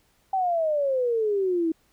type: exponential sweep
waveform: sine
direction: down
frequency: 780 to 318 Hz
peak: -21 dBFS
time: 0.33-1.72 s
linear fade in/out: 5 ms
effects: pink hiss -65 dBFS RMS until 1.92 s